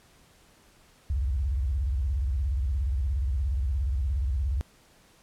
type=tone with vibrato; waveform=sine; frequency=66.2 Hz; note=C2; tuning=21 cents sharp; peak=-24 dBFS; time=1.1-4.61 s; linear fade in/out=0 ms; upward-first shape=square; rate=17 Hz; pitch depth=240 cents each way; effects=pink hiss -59 dBFS RMS until 5.22 s + low-pass 12000 Hz 12 dB/octave